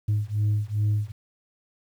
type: beating tone pair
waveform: sine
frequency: 103.83 / 106.33 Hz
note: G#2 / G#2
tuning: 0 / +41 cents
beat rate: 2.5 Hz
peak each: -23 dBFS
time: 0.08-1.12 s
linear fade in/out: 10 ms
effects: tanh soft clip ceiling -18 dBFS + 9-bit